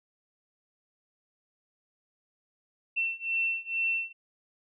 sine beating tone pair, 2694 / 2696.2 Hz, E7 / E7, +37 / +38 cents, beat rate 2.2 Hz, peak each -31 / -30 dBFS, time 2.96-4.13 s, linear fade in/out 20 ms, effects none

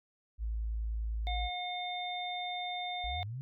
sine tone, 55 Hz, A1, in tune, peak -32 dBFS, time 0.38-1.5 s, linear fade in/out 50 ms
harmonic tone, 720 Hz, F#5, 47 cents flat, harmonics 1 / 3 / 5, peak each -37 / -43 / -40 dBFS, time 1.27-3.23 s, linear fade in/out 0 ms
sine linear sweep, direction up, 49.36 to 138.59 Hz, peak -37 dBFS, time 3.04-3.41 s, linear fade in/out 0 ms
effects none

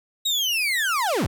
35% pulse linear sweep, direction down, 3844 to 42 Hz, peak -19 dBFS, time 0.25-1.27 s, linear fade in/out 10 ms, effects none

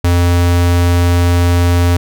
square tone, 87.31 Hz, F2, in tune, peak -9 dBFS, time 0.04-1.97 s, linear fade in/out 5 ms, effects none

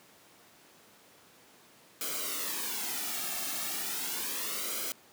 white noise with flanger, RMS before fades -35 dBFS, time 2.01-4.92 s, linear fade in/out 0 ms, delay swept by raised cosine 1.1 to 2.05 ms, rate 0.35 Hz, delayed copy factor -0.7, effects pink hiss -58 dBFS RMS until 5.12 s + high-pass 200 Hz 12 dB/octave

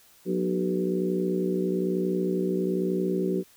harmonic tone with a mistuned harmonic, 61.1 Hz, B1, 18 cents flat, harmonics 3 / 4 / 5 / 6 / 7 / 8, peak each -28 / -36 / -32 / -27 / -38 / -36 dBFS, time 0.25-3.44 s, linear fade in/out 50 ms, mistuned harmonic 6, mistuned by +54 cents, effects white hiss -57 dBFS RMS until 3.56 s

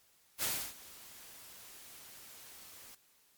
white noise with ADSR envelope, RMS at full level -33 dBFS, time 0.38-2.95 s, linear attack 49 ms, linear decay 300 ms, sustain -20 dB, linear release 6 ms, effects white hiss -68 dBFS RMS until 3.37 s + MP3 96 kbps

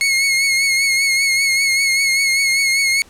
sawtooth tone with vibrato, 2177 Hz, C#7, 32 cents flat, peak -10 dBFS, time 0.01-3.02 s, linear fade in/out 0 ms, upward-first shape triangle, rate 5.1 Hz, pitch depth 46 cents each way, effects pink hiss -47 dBFS RMS until 3.09 s + low-pass 11000 Hz 12 dB/octave

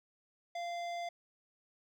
triangle tone with hard clipping, 692 Hz, F5, 16 cents flat, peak -39 dBFS, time 0.55-1.09 s, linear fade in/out 5 ms, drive 18 dB, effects none

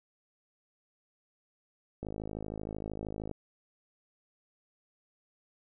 click train, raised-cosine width 2 ms, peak -25 dBFS, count 69, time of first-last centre 2.03-3.313 s, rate 53 Hz, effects none

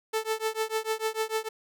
sawtooth tone with tremolo, 440 Hz, A4, in tune, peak -20 dBFS, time 0.13-1.49 s, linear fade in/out 10 ms, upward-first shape triangle, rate 6.7 Hz, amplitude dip 100%, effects none

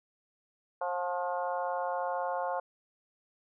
harmonic tone with a mistuned harmonic, 178.2 Hz, F3, 35 cents sharp, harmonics 3 / 4 / 5 / 6 / 7 / 8, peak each -35 / -35 / -36 / -39 / -49 / -44 dBFS, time 0.81-2.6 s, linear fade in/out 5 ms, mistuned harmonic 5, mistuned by -28 cents, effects none

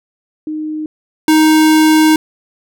sine / square tone pair in turn, 308.5 / 312.3 Hz, D#4 / D#4, -15 / +7 cents, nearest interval unison, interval 22 cents, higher second, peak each -18 / -7 dBFS, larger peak second, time 0.47-0.86 / 1.28-2.16 s, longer second, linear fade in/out 2 ms, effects none

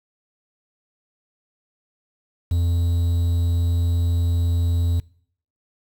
triangle tone with quantisation, 85.9 Hz, F2, 28 cents flat, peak -15 dBFS, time 2.51-5 s, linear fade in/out 5 ms, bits 7, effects noise-tail reverb RT60 0.6 s tail -23 dB re dry

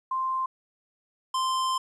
sine / square tone pair in turn, 1046.5 / 1042.4 Hz, C6 / C6, 0 / -7 cents, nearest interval unison, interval 7 cents, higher first, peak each -25 dBFS, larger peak neither, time 0.11-0.46 / 1.34-1.78 s, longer second, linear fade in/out 5 ms, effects resampled to 24000 Hz + 11-bit

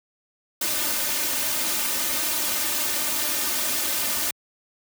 white noise with comb filter, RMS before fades -25 dBFS, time 0.61-4.31 s, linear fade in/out 5 ms, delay 3.3 ms, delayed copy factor +0.9, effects high-pass 80 Hz 12 dB/octave

